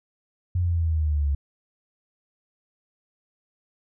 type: exponential sweep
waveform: sine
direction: down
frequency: 90.5 to 69.5 Hz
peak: -20 dBFS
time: 0.55-1.35 s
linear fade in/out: 5 ms
effects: none